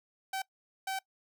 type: tone bursts at uneven times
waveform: sawtooth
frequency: 769 Hz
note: G5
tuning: 33 cents flat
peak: -29 dBFS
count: 2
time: 0.33-0.42 / 0.87-0.99 s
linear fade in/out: 5 ms
effects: noise-tail reverb RT60 0.1 s tail -22 dB re dry